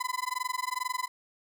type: tone with amplitude modulation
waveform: 35% pulse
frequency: 1008 Hz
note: B5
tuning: 35 cents sharp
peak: -25 dBFS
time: 0-1.08 s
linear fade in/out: 10 ms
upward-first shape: sine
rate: 22.3 Hz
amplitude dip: 100%
effects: none